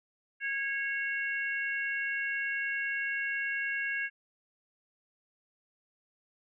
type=harmonic tone; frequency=549 Hz; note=C#5; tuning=17 cents flat; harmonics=3 / 4 / 5; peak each=-32 / -36 / -39 dBFS; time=0.4-4.1 s; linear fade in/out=50 ms; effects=none